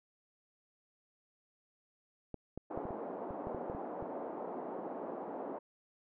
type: clicks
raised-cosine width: 2 ms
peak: -28 dBFS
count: 11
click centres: 2.343 / 2.576 / 2.775 / 2.854 / 2.907 / 3.307 / 3.471 / 3.547 / 3.699 / 3.749 / 4.025 s
type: band-pass noise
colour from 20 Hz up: white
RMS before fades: -42 dBFS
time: 2.7-5.59 s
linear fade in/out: 10 ms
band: 230 to 800 Hz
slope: 24 dB/octave
effects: none

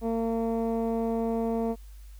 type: tone with low-pass filter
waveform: 15% pulse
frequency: 227.9 Hz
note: A#3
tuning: 39 cents flat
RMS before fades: -28 dBFS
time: 0.01-1.76 s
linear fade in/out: 50 ms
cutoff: 600 Hz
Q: 0.77
effects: added 50 Hz sine -43 dBFS peak until 2.19 s + white hiss -61 dBFS RMS until 2.19 s

